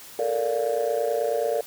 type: chord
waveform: sine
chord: Bb major seventh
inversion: third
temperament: just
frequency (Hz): 437 / 466.2 / 582.7 / 699.2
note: A4 / Bb4 / D5 / F5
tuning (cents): -12 / 0 / -14 / +2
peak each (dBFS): -29 / -25 / -25 / -29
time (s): 0.19-1.61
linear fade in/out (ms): 2
effects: tanh soft clip ceiling -15 dBFS + white hiss -44 dBFS RMS until 1.66 s